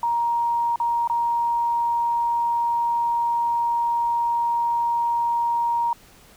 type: tone with dropouts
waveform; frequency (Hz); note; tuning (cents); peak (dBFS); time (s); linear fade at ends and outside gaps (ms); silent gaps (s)
sine; 940; A#5; +14; -19; 0.03-5.93; 2; 0.759-0.8 / 1.075-1.098
effects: pink hiss -51 dBFS RMS until 6.36 s